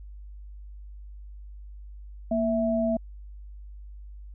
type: tone pair together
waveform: sine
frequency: 232.2 / 656.8 Hz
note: A#3 / E5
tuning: -7 / -6 cents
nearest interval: octave + tritone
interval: 1801 cents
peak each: -25 dBFS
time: 2.31-2.97 s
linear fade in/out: 5 ms
effects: added 50 Hz sine -40 dBFS peak until 4.34 s